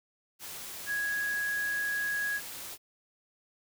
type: tone in noise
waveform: sine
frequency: 1661.2 Hz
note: G#6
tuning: in tune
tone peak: -29 dBFS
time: 0.86-2.41 s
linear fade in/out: 50 ms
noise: white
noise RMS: -42 dBFS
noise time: 0.39-2.78 s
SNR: +10 dB
effects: none